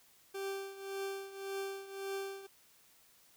40% pulse tone with tremolo, 391.2 Hz, G4, 4 cents flat, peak -35 dBFS, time 0.34-2.47 s, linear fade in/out 10 ms, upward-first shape triangle, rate 1.8 Hz, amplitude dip 80%, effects white hiss -65 dBFS RMS until 3.36 s

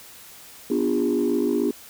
sine chord, B diminished seventh, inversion none, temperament equal with one note detuned, 246.9 / 293.7 / 349.2 / 405.8 Hz, B3 / D4 / F4 / Ab4, 0 / 0 / 0 / -40 cents, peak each -24 dBFS, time 0.7-1.71 s, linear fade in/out 5 ms, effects tanh soft clip ceiling -13 dBFS + white hiss -45 dBFS RMS until 1.89 s

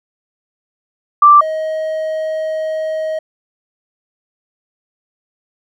sine / triangle tone pair in turn, 1174.7 / 630.2 Hz, D6 / D#5, 0 / +22 cents, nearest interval major seventh, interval 1078 cents, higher first, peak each -3 / -15 dBFS, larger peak first, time 1.22-1.41 / 1.41-3.19 s, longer second, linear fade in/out 5 ms, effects none

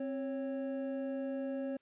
triangle tone pair together, 264.5 / 551.6 Hz, C4 / C#5, +19 / -9 cents, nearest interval octave + minor second, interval 1272 cents, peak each -35 / -37 dBFS, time 0-1.77 s, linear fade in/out 5 ms, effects white hiss -74 dBFS RMS until 1.81 s + resampled to 8000 Hz

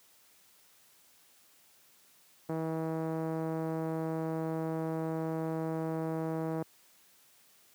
5% pulse tone with low-pass filter, 160.9 Hz, E3, 42 cents flat, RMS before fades -34 dBFS, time 2.49-6.63 s, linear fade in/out 5 ms, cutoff 500 Hz, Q 0.75, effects white hiss -63 dBFS RMS until 7.74 s + high-pass 100 Hz 12 dB/octave

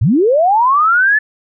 sine linear sweep, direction up, 83 to 1760 Hz, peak -8 dBFS, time 0.01-1.19 s, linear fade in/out 10 ms, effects none

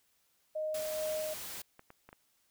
sine tone with tremolo, 620 Hz, D#5, 6 cents flat, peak -32 dBFS, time 0.55-1.34 s, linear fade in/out 10 ms, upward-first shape sine, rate 2.3 Hz, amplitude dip 30%
white noise, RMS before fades -43 dBFS, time 0.74-1.62 s, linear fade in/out 5 ms
clicks, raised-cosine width 0.5 ms, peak -36 dBFS, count 6, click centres 1.058 / 1.143 / 1.794 / 1.904 / 2.09 / 2.129 s
effects white hiss -73 dBFS RMS until 2.5 s

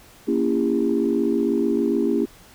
sine chord, A# diminished seventh, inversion none, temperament just, 233.1 / 279.7 / 335.6 / 402.8 Hz, A#3 / C#4 / E4 / G4, 0 / +16 / +31 / +47 cents, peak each -23 dBFS, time 0.27-2.26 s, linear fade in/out 20 ms, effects tanh soft clip ceiling -9 dBFS + pink hiss -49 dBFS RMS until 2.54 s

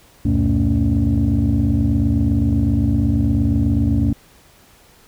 sine tone cluster, 71.8 / 91.1 / 119.2 / 225 / 282.1 Hz, D2 / F#2 / A#2 / A3 / C#4, -39 / -26 / +39 / +39 / +30 cents, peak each -19 dBFS, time 0.25-4.13 s, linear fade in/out 5 ms, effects tanh soft clip ceiling -9 dBFS + pink hiss -50 dBFS RMS until 5.07 s

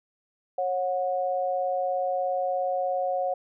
sine tone pair together, 546.9 / 730 Hz, C#5 / F#5, -23 / -24 cents, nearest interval perfect fourth, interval 499 cents, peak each -27 dBFS, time 0.58-3.34 s, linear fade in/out 5 ms, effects none

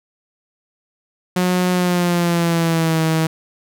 sawtooth tone with pitch glide, 181.1 to 160.41 Hz, F#3 to E3, -37 to -47 cents, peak -11 dBFS, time 1.36-3.27 s, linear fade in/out 5 ms, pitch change -210 cents, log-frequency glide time 1.72-3.01 s, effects none

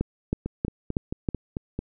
two click trains, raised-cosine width 3 ms, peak -16 / -11 dBFS, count 7 / 5, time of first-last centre 0.46-1.79 / 0.01-1.288 s, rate 4.51 / 3.13 Hz, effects none

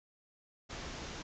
pink low-pass noise, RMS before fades -44 dBFS, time 0.69-1.23 s, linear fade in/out 20 ms, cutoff 7100 Hz, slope 96 dB/octave, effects none

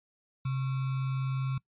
sine tone with sample-and-hold, 132.4 Hz, C3, 21 cents sharp, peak -28 dBFS, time 0.45-1.58 s, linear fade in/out 5 ms, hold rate 1225 Hz, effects noise-tail reverb RT60 0.1 s tail -22 dB re dry + resampled to 8000 Hz

